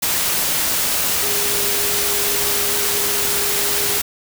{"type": "tone in noise", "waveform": "sine", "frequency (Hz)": 408.5, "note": "G#4", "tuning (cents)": -29, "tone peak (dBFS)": -28, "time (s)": [1.22, 3.99], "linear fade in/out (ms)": 10, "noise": "white", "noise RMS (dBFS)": -19, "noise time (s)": [0.02, 4.02], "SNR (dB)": -12, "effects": []}